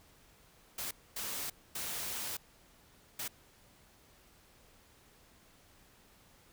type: noise bursts at uneven times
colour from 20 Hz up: white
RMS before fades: -39 dBFS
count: 4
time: 0.78-0.91 / 1.16-1.5 / 1.75-2.37 / 3.19-3.28 s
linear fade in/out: 5 ms
effects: pink hiss -63 dBFS RMS until 6.52 s